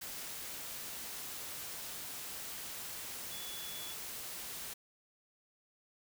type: tone in noise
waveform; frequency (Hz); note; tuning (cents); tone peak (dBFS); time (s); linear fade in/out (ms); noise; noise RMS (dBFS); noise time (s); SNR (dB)
sine; 3417; G#7; +49; -47; 3.31-3.94; 10; white; -44; 0.01-4.74; -6
effects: none